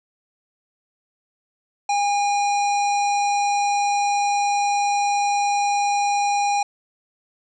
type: harmonic tone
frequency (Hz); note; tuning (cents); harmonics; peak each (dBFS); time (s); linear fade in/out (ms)
813; G#5; -37; 1 / 3 / 5 / 7 / 9 / 10; -18 / -29 / -34 / -33 / -38 / -42; 1.89-6.63; 5
effects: none